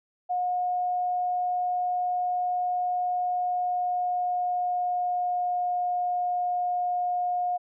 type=tone with pitch glide; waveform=sine; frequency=721 to 716.4 Hz; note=F#5 to F5; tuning=-45 to +44 cents; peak=-24 dBFS; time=0.29-7.58 s; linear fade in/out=20 ms; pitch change=-11 cents; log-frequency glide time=3.29-5.75 s; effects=none